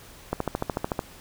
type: click train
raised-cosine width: 1 ms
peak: -11 dBFS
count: 10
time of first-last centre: 0.33-0.992 s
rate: 13.6 Hz
effects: pink hiss -48 dBFS RMS until 1.2 s

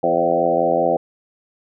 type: harmonic tone with a mistuned harmonic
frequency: 85 Hz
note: F2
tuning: 46 cents flat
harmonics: 2 / 3 / 4 / 5 / 6 / 7 / 8 / 9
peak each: -30 / -28 / -25 / -26 / -20 / -22 / -21 / -22 dBFS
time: 0.03-0.97 s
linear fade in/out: 5 ms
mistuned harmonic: 6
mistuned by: +24 cents
effects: none

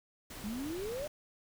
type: noise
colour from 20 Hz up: pink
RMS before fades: -46 dBFS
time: 0.3-1.08 s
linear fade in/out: 5 ms
type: exponential sweep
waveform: sine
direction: up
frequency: 200 to 614 Hz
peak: -36 dBFS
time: 0.44-1.07 s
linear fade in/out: 0 ms
effects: none

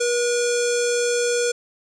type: tone with low-pass filter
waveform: square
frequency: 481.4 Hz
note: B4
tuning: 44 cents flat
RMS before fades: -21 dBFS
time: 0-1.52 s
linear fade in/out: 10 ms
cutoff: 7200 Hz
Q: 4.6
effects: none

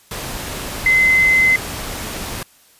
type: tone in noise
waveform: sine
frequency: 2054 Hz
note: C7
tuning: 33 cents flat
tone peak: -10 dBFS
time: 0.86-1.56 s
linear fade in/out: 2 ms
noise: pink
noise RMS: -27 dBFS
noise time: 0.11-2.43 s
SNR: +14 dB
effects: white hiss -51 dBFS RMS until 2.79 s + resampled to 32000 Hz

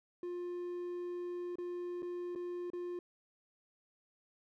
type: tone with dropouts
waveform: triangle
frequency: 353.2 Hz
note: F4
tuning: 20 cents sharp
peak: -36 dBFS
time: 0.23-2.99 s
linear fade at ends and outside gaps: 2 ms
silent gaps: 1.556-1.584 / 2.022-2.028 / 2.351-2.358 / 2.702-2.733 s
effects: none

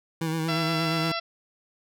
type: tone with vibrato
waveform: 25% pulse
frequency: 161.2 Hz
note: E3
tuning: 38 cents flat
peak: -22 dBFS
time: 0.21-1.12 s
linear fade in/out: 5 ms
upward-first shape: sine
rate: 8.5 Hz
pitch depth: 36 cents each way
type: harmonic tone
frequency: 673 Hz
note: E5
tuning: 36 cents sharp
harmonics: 1 / 2 / 3 / 4 / 5 / 6 / 7 / 8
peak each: -33 / -32 / -37 / -36 / -38 / -39 / -38 / -39 dBFS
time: 0.48-1.2 s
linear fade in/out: 10 ms
effects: none

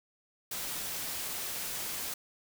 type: noise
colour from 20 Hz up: white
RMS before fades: -37 dBFS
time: 0.51-2.14 s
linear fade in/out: 5 ms
effects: none

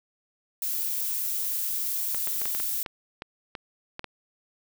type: noise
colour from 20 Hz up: violet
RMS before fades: -29 dBFS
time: 0.62-2.83 s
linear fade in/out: 2 ms
type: clicks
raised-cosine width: 0.3 ms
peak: -19 dBFS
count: 11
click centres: 2.147 / 2.273 / 2.416 / 2.456 / 2.549 / 2.6 / 2.862 / 3.221 / 3.552 / 3.994 / 4.043 s
effects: none

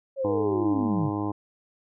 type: linear sweep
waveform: sine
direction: down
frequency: 554.4 to 120.2 Hz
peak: -24 dBFS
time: 0.16-1.11 s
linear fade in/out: 50 ms
type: harmonic tone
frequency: 103.3 Hz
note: G#2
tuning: 9 cents flat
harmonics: 1 / 2 / 3 / 4 / 5 / 6 / 7 / 8 / 9 / 10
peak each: -33 / -37 / -28 / -38 / -42 / -43 / -41 / -38 / -40 / -38 dBFS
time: 0.24-1.32 s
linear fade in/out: 10 ms
effects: none

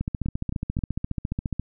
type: two click trains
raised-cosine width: 5 ms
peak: -14 / -16 dBFS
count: 24 / 3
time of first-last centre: 0.01-1.596 / 0.26-0.789 s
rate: 14.5 / 3.78 Hz
effects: none

